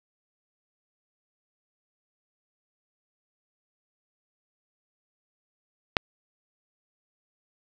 click, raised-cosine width 0.3 ms, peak -3 dBFS, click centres 5.968 s, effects none

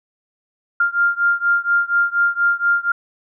sine beating tone pair, 1396.9 / 1401.1 Hz, F6 / F6, 0 / +5 cents, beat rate 4.2 Hz, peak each -17 / -18 dBFS, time 0.8-2.92 s, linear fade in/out 5 ms, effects none

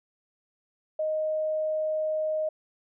sine tone, 622.3 Hz, D#5, in tune, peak -25 dBFS, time 0.99-2.49 s, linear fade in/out 5 ms, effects none

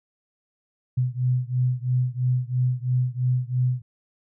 sine beating tone pair, 124.7 / 127.7 Hz, B2 / C3, +17 / -42 cents, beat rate 3 Hz, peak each -23 / -24 dBFS, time 0.97-3.82 s, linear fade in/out 10 ms, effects none

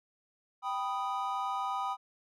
triangle chord, G augmented, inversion none, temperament equal, 784 / 987.8 / 1244.5 Hz, G5 / B5 / D#6, 0 / 0 / 0 cents, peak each -34 dBFS, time 0.62-1.97 s, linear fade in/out 50 ms, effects none

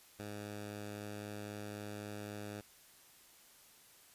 10% pulse tone, 103.83 Hz, G#2, in tune, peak -35 dBFS, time 0.19-2.61 s, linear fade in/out 5 ms, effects white hiss -62 dBFS RMS until 4.14 s + resampled to 32000 Hz

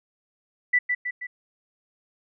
sine tone with echo, 1975.5 Hz, B6, in tune, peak -16 dBFS, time 0.73-0.79 s, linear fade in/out 10 ms, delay 160 ms, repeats 3, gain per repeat -5 dB, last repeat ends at 1.27 s, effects none

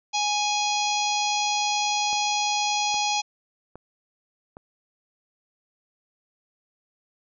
harmonic tone, 830.6 Hz, G#5, in tune, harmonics 1 / 3 / 4 / 5 / 6 / 7 / 8, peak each -25 / -30 / -31 / -32 / -33 / -33 / -34 dBFS, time 0.13-3.22 s, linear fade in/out 20 ms
click train, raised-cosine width 1 ms, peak -27 dBFS, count 4, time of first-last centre 2.13-4.569 s, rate 1.23 Hz
effects none

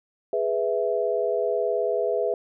sine chord, E major, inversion first, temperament equal, 415.3 / 493.9 / 659.3 Hz, G#4 / B4 / E5, 0 / 0 / 0 cents, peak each -26 dBFS, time 0.33-2.34 s, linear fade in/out 2 ms, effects none

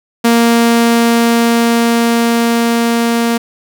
sawtooth tone with level ramp, 233.1 Hz, A#3, in tune, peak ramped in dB -3 to -7 dBFS, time 0.24-3.38 s, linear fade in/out 10 ms, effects none

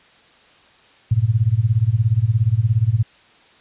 sine tone with tremolo, 112 Hz, A2, 31 cents sharp, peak -10 dBFS, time 1.11-3.03 s, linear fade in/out 5 ms, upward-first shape sine, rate 17 Hz, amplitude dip 90%, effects white hiss -51 dBFS RMS until 3.6 s + resampled to 8000 Hz

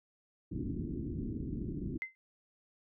white low-pass noise, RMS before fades -38 dBFS, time 0.51-1.98 s, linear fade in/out 10 ms, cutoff 330 Hz, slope 48 dB/octave
sine tone with exponential decay, 2067 Hz, C7, 22 cents flat, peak -31 dBFS, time 2.02-2.15 s, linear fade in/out 0 ms, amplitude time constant 27 ms
effects none

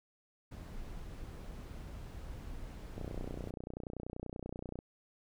brown noise, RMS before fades -45 dBFS, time 0.51-3.51 s, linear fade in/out 10 ms
click train, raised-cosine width 2 ms, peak -28 dBFS, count 56, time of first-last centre 2.98-4.789 s, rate 30.4 Hz
effects none

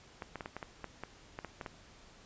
clicks, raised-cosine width 0.5 ms, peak -25 dBFS, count 12, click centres 0.222 / 0.357 / 0.408 / 0.459 / 0.566 / 0.628 / 0.843 / 1.036 / 1.389 / 1.447 / 1.612 / 1.662 s, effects pink hiss -58 dBFS RMS until 2.25 s + resampled to 16000 Hz

